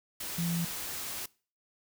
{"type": "tone in noise", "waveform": "sine", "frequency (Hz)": 169.8, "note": "F3", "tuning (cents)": -48, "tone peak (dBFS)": -29, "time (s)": [0.38, 0.65], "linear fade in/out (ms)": 5, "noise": "white", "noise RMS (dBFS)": -38, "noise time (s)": [0.2, 1.26], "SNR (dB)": 6, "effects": ["noise-tail reverb RT60 0.4 s tail -23 dB re dry"]}